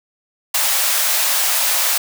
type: high-pass noise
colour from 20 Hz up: white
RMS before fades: -17 dBFS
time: 0.54-1.98 s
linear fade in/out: 5 ms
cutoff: 550 Hz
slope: 48 dB/octave
effects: none